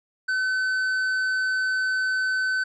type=tone with tanh clipping; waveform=sine; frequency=1520 Hz; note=F#6; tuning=46 cents sharp; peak=-23 dBFS; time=0.28-2.64 s; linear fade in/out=10 ms; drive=7 dB; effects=none